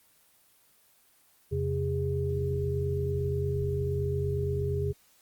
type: tone cluster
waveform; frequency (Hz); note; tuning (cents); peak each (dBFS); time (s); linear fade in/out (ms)
sine; 86.6 / 135.2 / 408; F2 / C#3 / G#4; -14 / -43 / -31; -31; 1.51-4.93; 20
effects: white hiss -63 dBFS RMS until 5.21 s + Opus 24 kbps